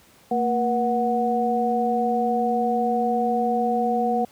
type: tone cluster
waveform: sine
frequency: 228.5 / 479.7 / 736 Hz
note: A#3 / A#4 / F#5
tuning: -34 / +50 / -9 cents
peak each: -25 / -25 / -22 dBFS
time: 0.31-4.25 s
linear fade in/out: 5 ms
effects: pink hiss -54 dBFS RMS until 4.31 s + high-pass 80 Hz 12 dB/octave